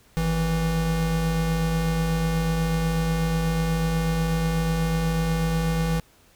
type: tone pair together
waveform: square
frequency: 51.88 / 163.8 Hz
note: G#1 / E3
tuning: -1 / -11 cents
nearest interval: octave + minor sixth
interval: 1990 cents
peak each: -28 / -23 dBFS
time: 0.17-6 s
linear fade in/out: 0 ms
effects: pink hiss -57 dBFS RMS until 6.35 s